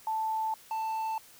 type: tone pair in turn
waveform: sine / triangle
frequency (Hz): 880 / 884.8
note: A5 / A5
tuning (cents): 0 / +9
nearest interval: unison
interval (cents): 9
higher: second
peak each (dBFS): -28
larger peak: neither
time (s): 0.07-0.54 / 0.71-1.18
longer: neither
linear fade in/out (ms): 2
effects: white hiss -55 dBFS RMS until 1.39 s